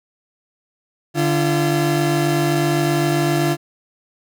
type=tone pair together; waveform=30% pulse; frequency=146.83 / 341.4 Hz; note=D3 / F4; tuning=0 / -39 cents; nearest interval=octave + minor third; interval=1461 cents; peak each=-16 dBFS; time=1.14-3.57 s; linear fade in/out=50 ms; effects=none